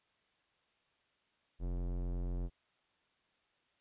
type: tone with low-pass filter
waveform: square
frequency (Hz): 44.2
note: F1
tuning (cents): +22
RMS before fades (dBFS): -37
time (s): 1.59-2.5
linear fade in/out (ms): 50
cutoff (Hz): 500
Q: 0.72
effects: white hiss -75 dBFS RMS until 3.8 s + resampled to 8000 Hz